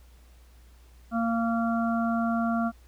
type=harmonic tone; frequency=230 Hz; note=A#3; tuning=23 cents flat; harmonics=1 / 3 / 5 / 6; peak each=-25 / -30 / -36 / -34 dBFS; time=1.11-2.72 s; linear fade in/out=50 ms; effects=added 60 Hz sine -51 dBFS peak until 2.87 s + pink hiss -62 dBFS RMS until 2.87 s